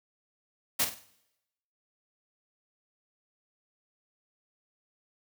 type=noise with echo; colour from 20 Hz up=white; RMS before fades=-26 dBFS; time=0.79-0.85 s; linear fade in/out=10 ms; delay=49 ms; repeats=4; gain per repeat=-9 dB; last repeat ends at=1.046 s; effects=noise-tail reverb RT60 0.9 s tail -20 dB re dry